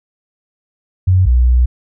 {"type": "tone pair in turn", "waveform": "sine", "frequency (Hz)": [92.5, 61.5], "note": ["F#2", "B1"], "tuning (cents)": [0, -7], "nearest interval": "perfect fifth", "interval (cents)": 707, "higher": "first", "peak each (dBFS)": -7, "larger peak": "neither", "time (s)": [[1.07, 1.26], [1.26, 1.66]], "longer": "second", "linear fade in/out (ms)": 10, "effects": []}